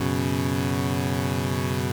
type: chord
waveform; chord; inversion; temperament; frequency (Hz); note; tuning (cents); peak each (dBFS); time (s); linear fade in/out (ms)
20% pulse; F# suspended fourth; none; equal; 92.5 / 123.47 / 138.59; F#2 / B2 / C#3; 0 / 0 / 0; -22; 0-1.92; 5
effects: 7-bit